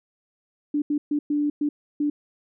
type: tone bursts at uneven times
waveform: sine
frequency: 293.7 Hz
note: D4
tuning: in tune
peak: -20 dBFS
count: 6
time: 0.74-0.82 / 0.9-0.98 / 1.11-1.19 / 1.3-1.5 / 1.61-1.69 / 2-2.1 s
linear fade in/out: 5 ms
effects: none